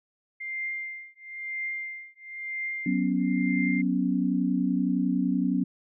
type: tone with tremolo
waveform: sine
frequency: 2101 Hz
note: C7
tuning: 7 cents sharp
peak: -28 dBFS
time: 0.4-3.82 s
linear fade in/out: 10 ms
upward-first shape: triangle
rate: 1 Hz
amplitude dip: 100%
type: chord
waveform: sine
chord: F# suspended fourth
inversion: none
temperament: just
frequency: 185 / 246.7 / 277.5 Hz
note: F#3 / B3 / C#4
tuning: 0 / -2 / +2 cents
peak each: -27 dBFS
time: 2.86-5.64 s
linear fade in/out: 5 ms
effects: none